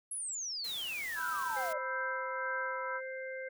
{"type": "exponential sweep", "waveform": "sine", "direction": "down", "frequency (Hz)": [11000, 570], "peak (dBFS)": -36, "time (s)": [0.11, 1.78], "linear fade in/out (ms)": 5}
{"type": "noise", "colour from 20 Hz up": "white", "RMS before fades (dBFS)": -47, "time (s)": [0.64, 1.73], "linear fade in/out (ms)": 5}
{"type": "chord", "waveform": "sine", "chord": "E minor", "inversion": "second", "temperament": "equal", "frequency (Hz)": [987.8, 1318.5, 1568], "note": ["B5", "E6", "G6"], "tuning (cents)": [0, 0, 0], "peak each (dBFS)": [-40, -41, -38], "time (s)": [1.15, 3.01], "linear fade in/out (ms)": 50}
{"type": "harmonic tone", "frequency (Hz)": 523.3, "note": "C5", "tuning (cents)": 0, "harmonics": [1, 3, 4], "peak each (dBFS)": [-40, -45, -46], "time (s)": [1.56, 3.49], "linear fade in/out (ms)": 10}
{"effects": []}